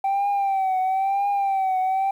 sine tone with vibrato, 777 Hz, G5, 16 cents flat, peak -17 dBFS, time 0.04-2.11 s, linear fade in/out 5 ms, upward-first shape triangle, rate 1 Hz, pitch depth 75 cents each way, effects tanh soft clip ceiling -18 dBFS + 9-bit

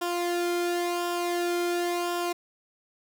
sawtooth tone with flanger, 349.2 Hz, F4, in tune, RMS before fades -28 dBFS, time 0.01-2.33 s, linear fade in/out 10 ms, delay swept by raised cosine 0.47 to 1.09 ms, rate 0.94 Hz, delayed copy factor -0.6, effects none

